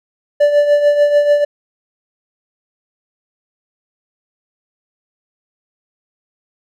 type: tone with tremolo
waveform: triangle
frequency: 584 Hz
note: D5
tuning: 10 cents flat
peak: -4 dBFS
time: 0.4-1.45 s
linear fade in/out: 10 ms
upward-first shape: triangle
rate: 6.8 Hz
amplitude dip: 65%
effects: none